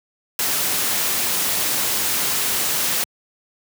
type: noise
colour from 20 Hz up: white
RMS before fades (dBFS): -21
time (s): 0.39-3.04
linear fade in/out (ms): 2
effects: high-pass 100 Hz 12 dB/octave